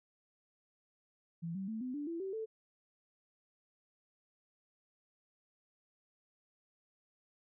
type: tone with pitch steps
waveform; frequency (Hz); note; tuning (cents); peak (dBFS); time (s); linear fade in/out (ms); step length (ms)
sine; 167.4 / 192.29 / 220.9 / 253.7 / 291.5 / 334.8 / 384.6 / 441.8; E3 / G3 / A3 / B3 / D4 / E4 / G4 / A4; +27 / -33 / +7 / +47 / -13 / +27 / -33 / +7; -37; 1.42-2.46; 20; 130
effects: none